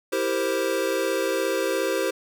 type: chord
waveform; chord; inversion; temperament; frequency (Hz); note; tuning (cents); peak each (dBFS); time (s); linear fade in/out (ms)
square; C dominant seventh; first; equal; 329.6 / 392 / 466.2 / 523.3; E4 / G4 / Bb4 / C5; 0 / 0 / 0 / 0; -31 / -28 / -31 / -27; 0.12-2.11; 10
effects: none